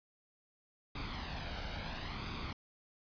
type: noise with flanger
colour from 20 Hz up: pink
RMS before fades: -41 dBFS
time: 0.95-2.53 s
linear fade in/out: 5 ms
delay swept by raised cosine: 0.84 to 1.35 ms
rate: 0.73 Hz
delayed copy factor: +0.55
effects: resampled to 11025 Hz